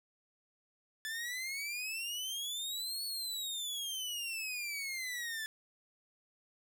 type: exponential two-way sweep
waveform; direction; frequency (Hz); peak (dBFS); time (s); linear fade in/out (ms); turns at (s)
sawtooth; up then down; 1735 to 4435 to 1735; -34; 1.05-5.46; 0; 3.04
effects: none